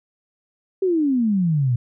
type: exponential sweep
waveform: sine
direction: down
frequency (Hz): 392 to 116.54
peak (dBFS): -16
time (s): 0.82-1.76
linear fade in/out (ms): 5
effects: none